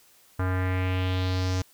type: tone with low-pass filter sweep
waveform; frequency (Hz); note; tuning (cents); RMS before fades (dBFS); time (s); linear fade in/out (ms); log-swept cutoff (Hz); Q
square; 92.5; F#2; 0; -26; 0.39-1.62; 5; 1400 to 6200; 2.7
effects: white hiss -58 dBFS RMS until 1.73 s